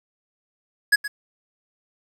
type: tone with echo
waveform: square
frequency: 1675 Hz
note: G#6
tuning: 14 cents sharp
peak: -13 dBFS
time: 0.92-0.96 s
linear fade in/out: 10 ms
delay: 120 ms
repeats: 1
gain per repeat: -13 dB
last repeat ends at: 1.08 s
effects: low-pass 12000 Hz 12 dB/octave + 8-bit